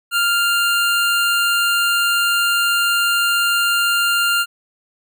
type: tone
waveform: 25% pulse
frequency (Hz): 1396.9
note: F6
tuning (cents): 0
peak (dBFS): -11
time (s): 0.11-4.46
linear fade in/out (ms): 50
effects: none